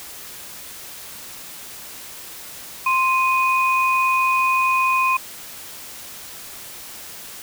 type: tone pair together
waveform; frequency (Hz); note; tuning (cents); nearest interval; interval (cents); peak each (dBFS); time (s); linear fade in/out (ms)
sine; 1046.5 / 2489; C6 / D#7; 0 / 0; octave + minor third; 1500; -17 / -20; 2.86-5.17; 5
effects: white hiss -37 dBFS RMS until 7.42 s